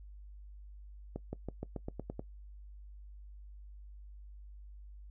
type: accelerating click train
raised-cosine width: 2 ms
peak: -25 dBFS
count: 9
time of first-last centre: 1.16-2.194 s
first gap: 170 ms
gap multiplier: 0.92
effects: noise-tail reverb RT60 0.1 s tail -20 dB re dry + added 50 Hz sine -48 dBFS peak until 5.1 s